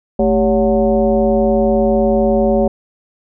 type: tone with frequency modulation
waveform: sine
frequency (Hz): 392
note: G4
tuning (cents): 0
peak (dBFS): -10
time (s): 0.19-2.68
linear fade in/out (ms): 5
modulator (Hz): 171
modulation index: 1.6
effects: none